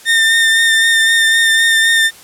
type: tone with vibrato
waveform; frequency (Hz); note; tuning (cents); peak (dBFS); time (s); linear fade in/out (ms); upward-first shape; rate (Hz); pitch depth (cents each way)
30% pulse; 1812; A#6; -50; -6; 0.05-2.11; 50; sine; 3.9; 19
effects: white hiss -39 dBFS RMS until 2.23 s + low-pass 12000 Hz 12 dB/octave